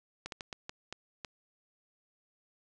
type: slowing click train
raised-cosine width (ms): 0.2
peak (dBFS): -22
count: 7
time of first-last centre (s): 0.26-1.248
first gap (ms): 62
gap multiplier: 1.39
effects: resampled to 22050 Hz + 9-bit